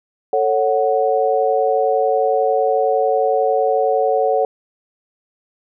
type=chord; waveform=sine; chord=F# minor; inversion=first; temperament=just; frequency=444 / 555 / 740 Hz; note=A4 / C#5 / F#5; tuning=+16 / +2 / 0 cents; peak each=-18 dBFS; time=0.33-4.45 s; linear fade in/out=2 ms; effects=none